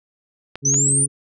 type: clicks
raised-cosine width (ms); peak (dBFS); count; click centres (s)
0.3; -15; 2; 0.556 / 0.743
type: harmonic tone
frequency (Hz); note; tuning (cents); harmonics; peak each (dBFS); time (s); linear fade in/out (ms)
138.59; C#3; 0; 1 / 2 / 3; -22 / -28 / -32; 0.62-1.08; 50
type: linear sweep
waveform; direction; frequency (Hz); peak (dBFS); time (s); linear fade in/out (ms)
sine; up; 5880 to 9420; -15; 0.65-1.06; 5
effects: none